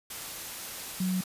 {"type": "tone in noise", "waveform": "sine", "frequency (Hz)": 185, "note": "F#3", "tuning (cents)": 0, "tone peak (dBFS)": -26, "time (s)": [1, 1.21], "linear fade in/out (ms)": 5, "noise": "white", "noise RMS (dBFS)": -39, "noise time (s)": [0.1, 1.24], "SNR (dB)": 10, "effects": ["resampled to 32000 Hz"]}